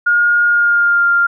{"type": "tone with pitch glide", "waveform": "sine", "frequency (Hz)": [1426, 1396.7], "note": ["F6", "F6"], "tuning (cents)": [36, 0], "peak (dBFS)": -9, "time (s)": [0.06, 1.27], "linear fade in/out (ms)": 10, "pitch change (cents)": -36, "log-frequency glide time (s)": [0.46, 1.06], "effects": []}